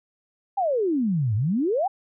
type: exponential two-way sweep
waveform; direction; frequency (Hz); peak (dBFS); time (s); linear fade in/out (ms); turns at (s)
sine; down then up; 826 to 99.4 to 826; -20; 0.57-1.88; 10; 1.35
effects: none